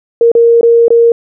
sine tone with dropouts, 466.2 Hz, A#4, in tune, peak -3 dBFS, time 0.21-1.12 s, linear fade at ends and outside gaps 2 ms, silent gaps 0.317-0.351 / 0.611-0.63 / 0.882-0.904 s, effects none

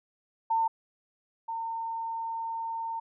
sine tone pair in turn, 903 / 909.8 Hz, A5 / A#5, +45 / -42 cents, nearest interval unison, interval 13 cents, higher second, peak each -23 / -31 dBFS, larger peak first, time 0.5-0.68 / 1.48-3 s, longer second, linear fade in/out 10 ms, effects none

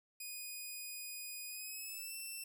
5% pulse tone with pitch glide, 2475 to 2683 Hz, D#7 to E7, -10 to +30 cents, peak -35 dBFS, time 0.2-2.44 s, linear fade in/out 5 ms, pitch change +140 cents, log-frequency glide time 1.49-2.16 s, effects none

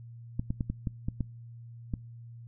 clicks, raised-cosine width 5 ms, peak -18 dBFS, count 8, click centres 0.395 / 0.505 / 0.608 / 0.7 / 0.872 / 1.085 / 1.207 / 1.938 s, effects noise-tail reverb RT60 0.5 s tail -25 dB re dry + added 117 Hz sine -44 dBFS peak until 2.47 s

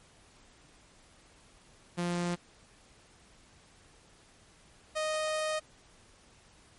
sawtooth tone pair in turn, 174.61 / 621 Hz, F3 / D#5, 0 / -3 cents, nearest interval octave + minor seventh, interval 2197 cents, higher second, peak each -26 / -26 dBFS, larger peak neither, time 1.97-2.36 / 4.95-5.6 s, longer second, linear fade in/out 20 ms, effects pink hiss -60 dBFS RMS until 6.78 s + MP3 48 kbps

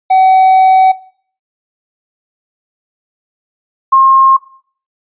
triangle / sine tone pair in turn, 756 / 1069.1 Hz, F#5 / C6, +37 / +37 cents, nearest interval tritone, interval 600 cents, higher second, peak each -3 dBFS, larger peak neither, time 0.1-0.92 / 3.92-4.37 s, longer first, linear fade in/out 10 ms, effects noise-tail reverb RT60 0.5 s tail -18 dB re dry + resampled to 8000 Hz

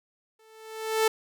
sawtooth tone with exponential growth, 440.6 Hz, A4, 2 cents sharp, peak -15 dBFS, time 0.39-1.08 s, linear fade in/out 5 ms, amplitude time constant 150 ms, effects none

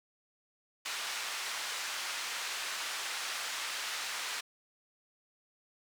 pink band-pass noise, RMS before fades -38 dBFS, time 0.85-4.41 s, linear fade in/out 10 ms, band 1300 to 7400 Hz, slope 12 dB/octave, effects none

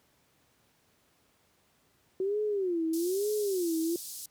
sine tone with vibrato, 370 Hz, F#4, in tune, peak -27 dBFS, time 2.2-3.96 s, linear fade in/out 2 ms, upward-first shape sine, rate 1.1 Hz, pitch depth 240 cents each way
white band-pass noise, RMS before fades -42 dBFS, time 2.93-4.26 s, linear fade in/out 5 ms, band 4500 to 14000 Hz, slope 24 dB/octave
effects pink hiss -68 dBFS RMS until 4.3 s + high-pass 80 Hz 12 dB/octave

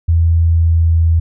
sine tone with pitch glide, 83.1 to 82.38 Hz, E2 to E2, +15 to -1 cents, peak -8 dBFS, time 0.08-1.2 s, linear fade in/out 10 ms, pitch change -16 cents, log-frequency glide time 0.41-0.97 s, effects none

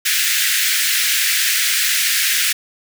pink high-pass noise, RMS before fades -17 dBFS, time 0.05-2.53 s, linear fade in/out 10 ms, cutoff 1600 Hz, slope 48 dB/octave, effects none

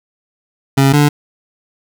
25% pulse tone pair in turn, 136.7 / 146.44 Hz, C#3 / D3, -24 / -5 cents, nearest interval minor second, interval 119 cents, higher second, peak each -4 dBFS, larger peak neither, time 0.77-0.93 / 0.93-1.09 s, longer neither, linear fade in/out 10 ms, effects none

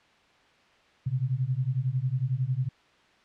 sine beating tone pair, 123.8 / 134.8 Hz, B2 / C#3, +5 / -48 cents, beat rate 11 Hz, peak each -28 dBFS, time 1.06-2.69 s, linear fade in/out 10 ms, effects white hiss -60 dBFS RMS until 3.24 s + low-pass 3000 Hz 12 dB/octave

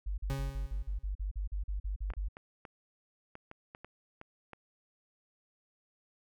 sine tone bursts, 49 Hz, G1, in tune, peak -32 dBFS, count 14, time 0.06-2.286 s, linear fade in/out 10 ms, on 120 ms, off 42 ms
40% pulse tone with exponential decay, 136.6 Hz, C#3, 25 cents flat, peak -31 dBFS, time 0.3-1.09 s, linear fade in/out 0 ms, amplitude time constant 170 ms
clicks, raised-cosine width 0.5 ms, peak -31 dBFS, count 10, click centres 2.103 / 2.136 / 2.369 / 2.652 / 3.354 / 3.514 / 3.749 / 3.846 / 4.214 / 4.533 s
effects none

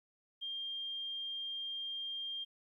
sine tone, 3200 Hz, G7, 35 cents sharp, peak -38 dBFS, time 0.41-2.45 s, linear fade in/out 20 ms, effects 13-bit

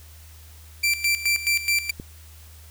sawtooth tone with tremolo, 2349 Hz, D7, in tune, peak -15 dBFS, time 0.83-1.91 s, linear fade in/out 10 ms, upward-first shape square, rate 4.7 Hz, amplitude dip 75%
click, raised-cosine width 3 ms, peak -21 dBFS, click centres 1.999 s
effects added 78 Hz sine -44 dBFS peak until 2.7 s + white hiss -51 dBFS RMS until 2.7 s

